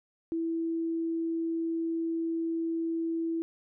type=tone; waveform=sine; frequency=329.6 Hz; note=E4; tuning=in tune; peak=-28 dBFS; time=0.32-3.42 s; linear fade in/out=0 ms; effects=none